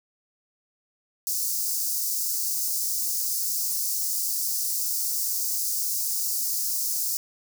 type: high-pass noise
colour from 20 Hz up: white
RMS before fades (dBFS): -27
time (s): 1.27-7.17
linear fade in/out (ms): 0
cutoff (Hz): 4800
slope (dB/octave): 48
effects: none